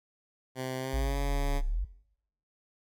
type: tone with pitch glide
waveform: 10% pulse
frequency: 129.8 to 140.73 Hz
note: C3 to C#3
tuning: -13 to +27 cents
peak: -25 dBFS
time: 0.55-1.62 s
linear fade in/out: 50 ms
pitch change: +140 cents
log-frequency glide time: 0.79-1.18 s
type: exponential two-way sweep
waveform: sine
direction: down then up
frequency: 58.27 to 32.11 to 52.2 Hz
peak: -27 dBFS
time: 0.93-1.85 s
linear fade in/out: 10 ms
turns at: 1.65 s
effects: noise-tail reverb RT60 0.7 s tail -18 dB re dry